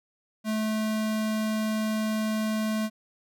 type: tone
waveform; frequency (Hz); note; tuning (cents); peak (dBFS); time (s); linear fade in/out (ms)
square; 217; A3; -24; -26; 0.44-2.9; 50
effects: none